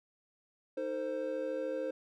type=chord; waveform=triangle; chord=A diminished; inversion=second; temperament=equal with one note detuned; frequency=311.1 / 449.8 / 523.3 Hz; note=Eb4 / A4 / C5; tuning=0 / +38 / 0 cents; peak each=-39 / -39 / -33 dBFS; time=0.77-1.91 s; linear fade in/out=5 ms; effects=none